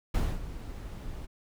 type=noise with ADSR envelope; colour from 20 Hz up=brown; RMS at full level=-25 dBFS; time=0.14-1.27 s; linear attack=7 ms; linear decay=240 ms; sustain=-14 dB; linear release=25 ms; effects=none